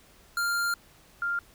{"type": "tone pair in turn", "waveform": ["square", "sine"], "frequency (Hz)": [1396.9, 1396.9], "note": ["F6", "F6"], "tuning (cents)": [0, 0], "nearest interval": "unison", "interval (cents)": 0, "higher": "neither", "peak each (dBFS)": -26, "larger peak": "neither", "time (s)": [[0.37, 0.74], [1.22, 1.39]], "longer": "first", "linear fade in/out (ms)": 2, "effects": ["pink hiss -57 dBFS RMS until 1.54 s"]}